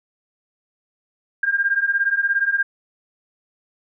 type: beating tone pair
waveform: sine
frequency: 1594 / 1611 Hz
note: G6 / G6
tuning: +28 / +47 cents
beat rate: 17 Hz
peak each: -21 / -19 dBFS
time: 1.43-2.63 s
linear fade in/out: 5 ms
effects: none